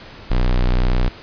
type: tone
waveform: square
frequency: 30.82 Hz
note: B0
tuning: 3 cents flat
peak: -14 dBFS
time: 0.3-1.09 s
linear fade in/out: 10 ms
effects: pink hiss -39 dBFS RMS until 1.22 s + resampled to 11025 Hz